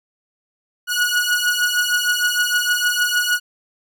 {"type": "beating tone pair", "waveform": "sawtooth", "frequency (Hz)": [1454, 1460.5], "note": ["F#6", "F#6"], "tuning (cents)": [-31, -23], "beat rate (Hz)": 6.5, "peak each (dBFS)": -16, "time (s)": [0.87, 3.4], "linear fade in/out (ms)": 50, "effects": []}